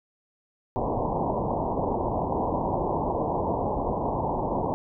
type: low-pass noise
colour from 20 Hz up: white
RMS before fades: -27 dBFS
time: 0.76-4.74 s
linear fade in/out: 0 ms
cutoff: 1000 Hz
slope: 96 dB/octave
effects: none